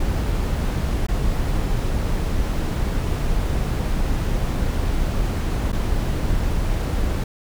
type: noise with dropouts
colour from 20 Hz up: brown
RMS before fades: -21 dBFS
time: 0-7.24 s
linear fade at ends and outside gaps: 5 ms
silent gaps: 1.068-1.084 / 5.72-5.727 s
effects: none